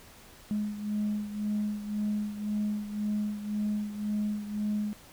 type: beating tone pair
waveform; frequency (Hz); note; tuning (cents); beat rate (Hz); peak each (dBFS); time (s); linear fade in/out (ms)
sine; 209.1 / 211; G#3 / G#3; +12 / +28; 1.9; -29 / -34; 0.51-4.93; 0
effects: tanh soft clip ceiling -23 dBFS + pink hiss -53 dBFS RMS until 5.12 s